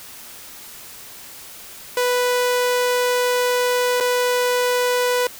sawtooth tone with dropouts, 493.9 Hz, B4, in tune, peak -13 dBFS, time 1.97-5.27 s, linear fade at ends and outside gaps 2 ms, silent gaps 4.002-4.007 s, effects white hiss -39 dBFS RMS until 5.39 s

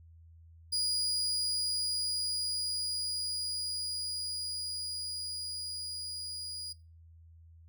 35% pulse tone with level ramp, 4894 Hz, D#8, 29 cents flat, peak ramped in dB -28 to -38 dBFS, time 0.72-6.73 s, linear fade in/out 10 ms, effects noise-tail reverb RT60 0.3 s tail -20 dB re dry + added 82 Hz sine -53 dBFS peak until 7.68 s

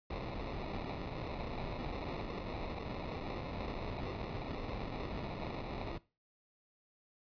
pink noise with sample-and-hold, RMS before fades -41 dBFS, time 0.1-5.98 s, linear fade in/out 5 ms, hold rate 1575 Hz, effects noise-tail reverb RT60 0.3 s tail -19 dB re dry + resampled to 11025 Hz

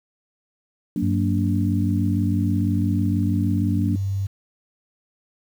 sine chord, Gb augmented, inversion none, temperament just, 185 / 231.2 / 289.1 Hz, Gb3 / Bb3 / D4, 0 / -14 / -27 cents, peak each -25 dBFS, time 0.96-3.96 s, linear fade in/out 2 ms
sine tone, 98 Hz, G2, in tune, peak -21 dBFS, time 1.02-4.27 s, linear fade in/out 10 ms
effects 8-bit

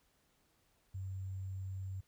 sine tone with sample-and-hold, 95 Hz, F#2, 46 cents sharp, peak -39 dBFS, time 0.94-2.01 s, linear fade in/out 10 ms, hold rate 7350 Hz, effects pink hiss -74 dBFS RMS until 2.07 s

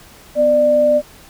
sine tone pair together, 250 / 594.6 Hz, B3 / D5, +21 / +21 cents, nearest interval octave + minor third, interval 1500 cents, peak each -22 / -10 dBFS, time 0.35-1.02 s, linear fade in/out 50 ms, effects pink hiss -43 dBFS RMS until 1.29 s

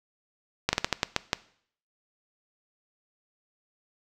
slowing click train, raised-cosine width 0.2 ms, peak -5 dBFS, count 8, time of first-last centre 0.69-1.331 s, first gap 40 ms, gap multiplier 1.27, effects noise-tail reverb RT60 0.6 s tail -19 dB re dry

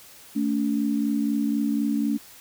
sine tone pair together, 221.1 / 285.1 Hz, A3 / C#4, +9 / +49 cents, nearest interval major third, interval 440 cents, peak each -24 dBFS, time 0.35-2.18 s, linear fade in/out 20 ms, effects white hiss -48 dBFS RMS until 2.4 s

